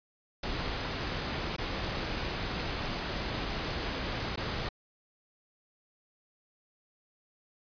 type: noise with dropouts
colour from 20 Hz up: pink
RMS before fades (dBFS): -34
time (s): 0.43-4.69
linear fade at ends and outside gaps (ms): 5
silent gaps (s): 1.565-1.582 / 4.36-4.373
effects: resampled to 11025 Hz